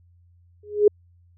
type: tone with exponential growth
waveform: sine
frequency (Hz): 415.8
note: G#4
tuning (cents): +2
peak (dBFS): -8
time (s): 0.63-0.88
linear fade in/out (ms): 5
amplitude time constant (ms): 54
effects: added 87 Hz sine -53 dBFS peak until 1.37 s